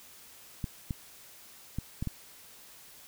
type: clicks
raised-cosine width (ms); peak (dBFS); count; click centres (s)
5; -20; 5; 0.642 / 0.908 / 1.786 / 2.025 / 2.073
effects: white hiss -53 dBFS RMS until 3.07 s